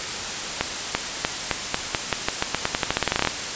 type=accelerating click train; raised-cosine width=0.3 ms; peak=-3 dBFS; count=23; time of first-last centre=0.61-3.273 s; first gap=340 ms; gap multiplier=0.88; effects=white hiss -28 dBFS RMS until 3.55 s + resampled to 16000 Hz